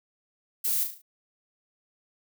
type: noise with echo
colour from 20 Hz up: violet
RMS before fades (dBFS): -27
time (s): 0.64-0.84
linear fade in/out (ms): 10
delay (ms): 36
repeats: 5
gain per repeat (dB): -6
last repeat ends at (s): 1.02
effects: none